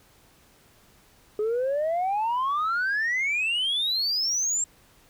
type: exponential sweep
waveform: sine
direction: up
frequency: 415.3 to 7560 Hz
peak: -21 dBFS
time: 1.39-4.64 s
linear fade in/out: 2 ms
effects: tanh soft clip ceiling -21 dBFS + pink hiss -58 dBFS RMS until 5.09 s